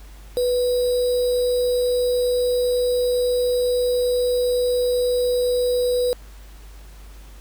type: tone with sample-and-hold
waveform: sine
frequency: 493.9 Hz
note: B4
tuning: in tune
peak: -17 dBFS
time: 0.37-6.13 s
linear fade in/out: 0 ms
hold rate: 4410 Hz
effects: added 50 Hz sine -39 dBFS peak until 7.4 s + pink hiss -50 dBFS RMS until 7.4 s